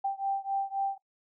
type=beating tone pair; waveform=sine; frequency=784 / 787.8 Hz; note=G5 / G5; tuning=0 / +8 cents; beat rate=3.8 Hz; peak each=-31 / -32 dBFS; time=0.04-0.98 s; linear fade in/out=10 ms; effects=noise-tail reverb RT60 0.1 s tail -19 dB re dry